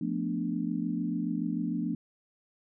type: chord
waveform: sine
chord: B half-diminished seventh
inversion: second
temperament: equal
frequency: 174.61 / 220 / 246.9 / 293.7 Hz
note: F3 / A3 / B3 / D4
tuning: 0 / 0 / 0 / 0 cents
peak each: -34 dBFS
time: 0.01-1.95 s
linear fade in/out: 5 ms
effects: none